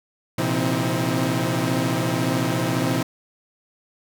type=tone cluster; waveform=sawtooth; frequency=117.9 / 132.1 / 170.2 / 262.4 / 318.5 Hz; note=A#2 / C3 / F3 / C4 / D#4; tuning=+20 / +17 / -44 / +5 / +41 cents; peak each=-23 dBFS; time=0.38-3.03 s; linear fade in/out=5 ms; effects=none